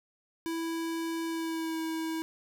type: tone with pitch glide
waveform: square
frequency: 329.6 to 322.8 Hz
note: E4 to E4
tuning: 0 to -36 cents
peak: -32 dBFS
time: 0.46-2.22 s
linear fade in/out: 0 ms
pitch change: -36 cents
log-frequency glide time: 1.26-1.8 s
effects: none